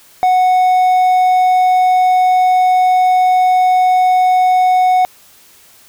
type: tone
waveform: triangle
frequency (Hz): 737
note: F#5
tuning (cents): -7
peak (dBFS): -6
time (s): 0.23-5.05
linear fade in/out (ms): 0
effects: white hiss -45 dBFS RMS until 5.88 s

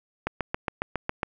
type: click train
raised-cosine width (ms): 0.5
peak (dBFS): -11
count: 8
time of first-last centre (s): 0.27-1.232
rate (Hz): 7.28
effects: none

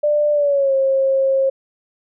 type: tone with pitch glide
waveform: sine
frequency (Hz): 593 to 537.5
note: D5 to C5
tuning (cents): +17 to +47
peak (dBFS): -13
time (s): 0.03-1.5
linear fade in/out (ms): 10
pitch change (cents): -170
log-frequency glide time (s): 0.32-0.74
effects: none

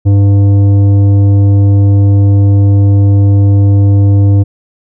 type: tone with tanh clipping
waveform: sine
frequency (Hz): 100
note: G2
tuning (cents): +35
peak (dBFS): -5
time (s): 0.05-4.44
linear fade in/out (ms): 20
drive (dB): 10
effects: none

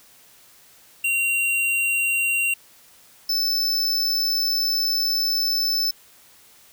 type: tone pair in turn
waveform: square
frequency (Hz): 2757 / 5273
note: F7 / E8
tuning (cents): -23 / 0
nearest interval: major seventh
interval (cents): 1123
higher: second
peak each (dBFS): -20 / -20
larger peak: neither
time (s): 1.04-2.54 / 3.29-5.91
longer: second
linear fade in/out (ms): 5
effects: white hiss -52 dBFS RMS until 6.72 s

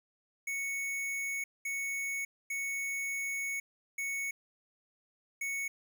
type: tone bursts at uneven times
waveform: square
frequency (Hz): 2217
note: C#7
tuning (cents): 0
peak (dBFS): -34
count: 5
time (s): 0.47-1.44 / 1.65-2.25 / 2.5-3.6 / 3.98-4.31 / 5.41-5.68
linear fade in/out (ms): 5
effects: 11-bit

